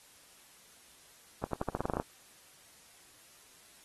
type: accelerating click train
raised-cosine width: 1 ms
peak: -18 dBFS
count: 11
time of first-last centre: 1.44-1.999 s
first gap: 93 ms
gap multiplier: 0.88
effects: white hiss -59 dBFS RMS until 3.84 s + AAC 32 kbps